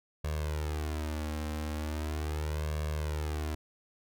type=tone with flanger; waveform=sawtooth; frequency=76.2 Hz; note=D#2; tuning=36 cents flat; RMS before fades=-34 dBFS; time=0.24-3.55 s; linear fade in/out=5 ms; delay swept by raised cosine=1.8 to 3.8 ms; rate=0.39 Hz; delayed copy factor=+0.9; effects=none